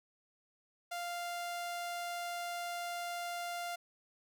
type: tone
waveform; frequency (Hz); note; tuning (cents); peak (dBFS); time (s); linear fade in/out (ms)
sawtooth; 697; F5; -4; -34; 0.91-3.76; 10
effects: none

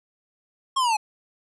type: linear sweep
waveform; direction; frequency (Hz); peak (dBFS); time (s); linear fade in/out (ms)
square; down; 1097 to 830.6; -20; 0.76-0.97; 10
effects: resampled to 24000 Hz

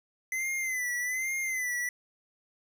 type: tone with vibrato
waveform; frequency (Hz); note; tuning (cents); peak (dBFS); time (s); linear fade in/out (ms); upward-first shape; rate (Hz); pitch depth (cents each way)
square; 2033; B6; +50; -30; 0.32-1.89; 2; sine; 1.2; 78
effects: none

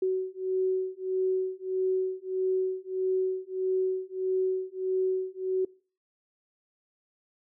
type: beating tone pair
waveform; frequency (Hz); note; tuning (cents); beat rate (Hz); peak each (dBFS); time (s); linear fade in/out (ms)
sine; 374 / 375.6; F#4 / F#4; +19 / +26; 1.6; -29; 0.02-5.65; 5
effects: noise-tail reverb RT60 0.4 s tail -23 dB re dry

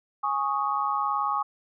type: chord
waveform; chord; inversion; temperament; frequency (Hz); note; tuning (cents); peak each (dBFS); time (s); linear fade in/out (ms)
sine; Ab suspended fourth; none; just; 830.6 / 1107.5 / 1245.9; Ab5 / Db6 / Eb6; 0 / -2 / +2; -29 / -27 / -29; 0.23-1.43; 10
effects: none

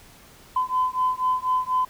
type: beating tone pair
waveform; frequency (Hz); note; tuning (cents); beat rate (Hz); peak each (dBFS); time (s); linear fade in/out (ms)
sine; 1015 / 1019.1; B5 / C6; +47 / -46; 4.1; -23; 0.56-1.85; 5
effects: tanh soft clip ceiling -13 dBFS + pink hiss -50 dBFS RMS until 1.89 s

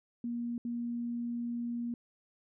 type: tone bursts at uneven times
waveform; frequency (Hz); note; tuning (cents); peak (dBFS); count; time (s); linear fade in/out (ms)
sine; 237.4; A#3; +32; -33; 2; 0.24-0.58 / 0.65-1.94; 2
effects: none

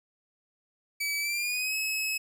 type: tone with pitch glide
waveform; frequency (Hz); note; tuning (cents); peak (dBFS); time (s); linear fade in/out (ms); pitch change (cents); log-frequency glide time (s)
sawtooth; 2293 to 2574; D7 to E7; -42 to -42; -25; 1-2.18; 10; +200; 1.19-1.75
effects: none

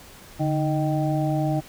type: harmonic tone with a mistuned harmonic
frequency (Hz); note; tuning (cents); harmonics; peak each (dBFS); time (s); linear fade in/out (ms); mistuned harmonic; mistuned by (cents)
155.56; D#3; 0; 1 / 2 / 4 / 5; -23 / -26 / -29 / -30; 0.39-1.61; 20; 1; -100
effects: pink hiss -46 dBFS RMS until 1.68 s

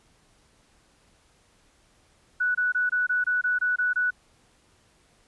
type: tone bursts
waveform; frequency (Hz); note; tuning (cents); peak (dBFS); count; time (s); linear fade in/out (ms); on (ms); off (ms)
sine; 1478; F#6; -2; -21; 10; 2.4-4.107; 10; 150; 23
effects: pink hiss -62 dBFS RMS until 5.27 s + resampled to 24000 Hz

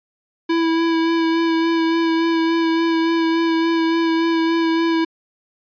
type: tone with vibrato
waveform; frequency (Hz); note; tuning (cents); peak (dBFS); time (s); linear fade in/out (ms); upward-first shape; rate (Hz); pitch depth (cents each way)
square; 329.6; E4; 0; -16; 0.49-5.05; 10; sine; 3.5; 17
effects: resampled to 11025 Hz

